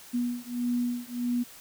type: beating tone pair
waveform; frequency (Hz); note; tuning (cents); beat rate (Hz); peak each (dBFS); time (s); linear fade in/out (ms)
sine; 242 / 243.6; B3 / B3; -35 / -24; 1.6; -30; 0.13-1.44; 20
effects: white hiss -49 dBFS RMS until 1.6 s